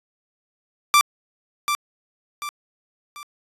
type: tone with echo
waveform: sawtooth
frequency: 1174.7 Hz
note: D6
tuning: in tune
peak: -8 dBFS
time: 0.94-1.01 s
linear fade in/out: 0 ms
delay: 740 ms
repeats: 3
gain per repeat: -8 dB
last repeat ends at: 3.23 s
effects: resampled to 32000 Hz